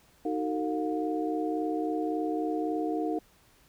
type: tone cluster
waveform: sine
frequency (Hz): 310.7 / 374.3 / 452.5 / 713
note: D#4 / F#4 / A4 / F5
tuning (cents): -2 / +20 / +48 / +36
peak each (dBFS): -30 / -36 / -34 / -35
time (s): 0.25-3.19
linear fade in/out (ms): 5
effects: pink hiss -62 dBFS RMS until 3.68 s